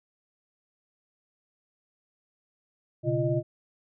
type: tone cluster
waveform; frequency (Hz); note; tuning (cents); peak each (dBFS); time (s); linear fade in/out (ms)
sine; 122.7 / 140 / 343.2 / 617; B2 / C#3 / F4 / D#5; -11 / +18 / -30 / -15; -29; 3.03-3.43; 50
effects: none